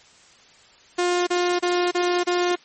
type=tone bursts; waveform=sawtooth; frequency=354.7 Hz; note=F4; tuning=27 cents sharp; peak=-15 dBFS; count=5; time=0.98-2.558 s; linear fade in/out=10 ms; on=290 ms; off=32 ms; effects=white hiss -52 dBFS RMS until 2.64 s + MP3 32 kbps